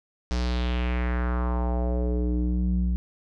square tone with low-pass filter sweep, 61 Hz, B1, 21 cents flat, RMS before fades -25 dBFS, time 0.31-2.96 s, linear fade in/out 0 ms, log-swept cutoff 5600 to 140 Hz, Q 2.6, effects none

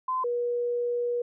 sine tone pair in turn, 1028 / 481.8 Hz, C6 / B4, -31 / -43 cents, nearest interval octave + minor second, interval 1312 cents, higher first, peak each -25 dBFS, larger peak neither, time 0.08-0.24 / 0.24-1.22 s, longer second, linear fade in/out 5 ms, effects none

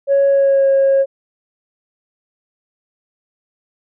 sine tone with pitch glide, 555 to 544.5 Hz, C#5 to C#5, +2 to -31 cents, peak -8 dBFS, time 0.07-1.06 s, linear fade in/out 50 ms, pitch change -33 cents, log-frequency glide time 0.28-0.68 s, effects tanh soft clip ceiling -7 dBFS

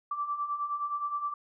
sine beating tone pair, 1160 / 1169.6 Hz, D6 / D6, -22 / -7 cents, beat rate 9.6 Hz, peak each -37 / -31 dBFS, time 0.11-1.34 s, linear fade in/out 5 ms, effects none

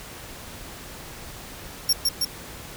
sawtooth tone with echo, 5520 Hz, F8, 21 cents flat, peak -14 dBFS, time 1.89-1.93 s, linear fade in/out 5 ms, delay 160 ms, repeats 2, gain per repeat -2 dB, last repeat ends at 2.25 s, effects pink hiss -40 dBFS RMS until 2.76 s

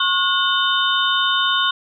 sine tone cluster, 1090 / 1446 / 3034 / 3649 Hz, C#6 / F#6 / F#7 / A#7, -29 / -40 / +43 / -38 cents, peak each -21 dBFS, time 0-1.71 s, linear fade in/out 5 ms, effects none

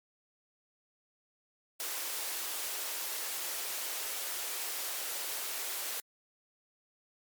white high-pass noise, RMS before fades -37 dBFS, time 1.8-6 s, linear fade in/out 0 ms, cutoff 350 Hz, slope 24 dB/octave, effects MP3 96 kbps

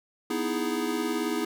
square chord, E major seventh, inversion second, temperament equal, 246.9 / 311.1 / 329.6 / 415.3 Hz, B3 / D#4 / E4 / G#4, 0 / 0 / 0 / 0 cents, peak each -33 dBFS, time 0.3-1.45 s, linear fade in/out 5 ms, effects none

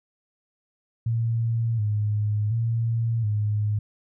sine tone with vibrato, 110 Hz, A2, in tune, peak -21 dBFS, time 1.06-3.79 s, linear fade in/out 5 ms, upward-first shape square, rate 0.69 Hz, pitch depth 77 cents each way, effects none

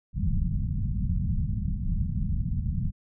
pink low-pass noise, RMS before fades -27 dBFS, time 0.13-2.92 s, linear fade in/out 50 ms, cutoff 200 Hz, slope 48 dB/octave, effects none

